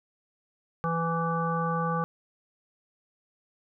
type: harmonic tone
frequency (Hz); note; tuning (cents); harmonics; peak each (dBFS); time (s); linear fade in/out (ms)
166.1; E3; +13; 1 / 3 / 5 / 7 / 9; -29 / -33 / -34 / -30 / -39; 0.84-2.04; 0
effects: none